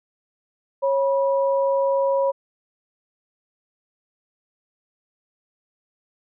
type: tone pair together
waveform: sine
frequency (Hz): 548.3 / 973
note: C#5 / B5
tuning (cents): -19 / -26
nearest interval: minor seventh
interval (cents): 993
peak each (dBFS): -18 / -25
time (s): 0.82-2.32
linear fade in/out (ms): 20
effects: none